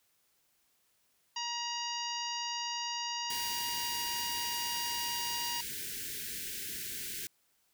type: harmonic tone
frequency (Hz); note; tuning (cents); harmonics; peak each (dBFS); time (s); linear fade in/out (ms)
949; A#5; +31; 1 / 2 / 3 / 4 / 5 / 6 / 7; -39 / -46 / -40 / -49 / -40 / -44 / -48; 1.36-5.61; 5
type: band-stop noise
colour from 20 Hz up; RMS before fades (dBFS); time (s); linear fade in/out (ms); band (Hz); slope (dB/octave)
white; -40; 3.3-7.27; 2; 470 to 1500; 96
effects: white hiss -73 dBFS RMS until 7.73 s